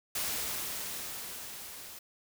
white noise with level ramp, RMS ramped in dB -33 to -47 dBFS, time 0.15-1.99 s, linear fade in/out 5 ms, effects none

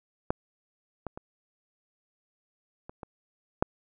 clicks, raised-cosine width 1 ms, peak -11 / -20 / -25 / -27 / -25 / -8 dBFS, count 6, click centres 0.305 / 1.067 / 1.175 / 2.895 / 3.032 / 3.625 s, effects none

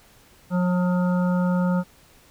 harmonic tone with a mistuned harmonic, 180 Hz, F#3, 47 cents flat, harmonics 1 / 3 / 5 / 7 / 8, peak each -19 / -29 / -33 / -36 / -37 dBFS, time 0.5-1.84 s, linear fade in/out 50 ms, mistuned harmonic 8, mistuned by -37 cents, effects pink hiss -54 dBFS RMS until 2.3 s

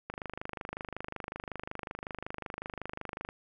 click train, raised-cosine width 0.5 ms, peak -22 dBFS, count 82, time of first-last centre 0.1-3.289 s, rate 25.4 Hz, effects none

